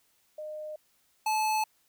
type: tone pair in turn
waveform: sine / square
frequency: 612 / 865.5 Hz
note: D#5 / A5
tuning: -29 / -29 cents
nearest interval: tritone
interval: 600 cents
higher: second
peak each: -36 / -26 dBFS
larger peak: second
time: 0.38-0.76 / 1.26-1.64 s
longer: neither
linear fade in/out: 5 ms
effects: white hiss -69 dBFS RMS until 1.88 s